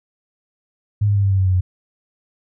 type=tone with pitch steps; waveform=sine; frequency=103.8 / 101.9 / 100.03 / 98.2 / 96.4 / 94.64 / 92.9 / 91.2 Hz; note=G#2 / G#2 / G2 / G2 / G2 / F#2 / F#2 / F#2; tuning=0 / -32 / +36 / +4 / -28 / +40 / +7 / -24 cents; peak=-13 dBFS; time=1.01-1.61 s; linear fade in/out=10 ms; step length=75 ms; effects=none